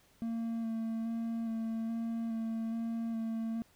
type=tone with vibrato; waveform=triangle; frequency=227 Hz; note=A#3; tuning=46 cents flat; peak=-31 dBFS; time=0.22-3.62 s; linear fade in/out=0 ms; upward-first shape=square; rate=1.2 Hz; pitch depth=14 cents each way; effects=pink hiss -66 dBFS RMS until 3.75 s